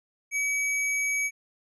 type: tone with sample-and-hold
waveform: sine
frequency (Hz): 2280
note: C#7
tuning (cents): +48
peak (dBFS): -24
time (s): 0.31-1.31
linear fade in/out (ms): 50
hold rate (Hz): 8820
effects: resampled to 24000 Hz